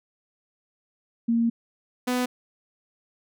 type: tone pair in turn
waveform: sine / sawtooth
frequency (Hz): 231.8 / 249.4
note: A#3 / B3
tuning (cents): -10 / +17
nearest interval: minor second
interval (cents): 127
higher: second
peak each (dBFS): -19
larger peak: neither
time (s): 1.28-1.5 / 2.07-2.26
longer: first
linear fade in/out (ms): 10
effects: none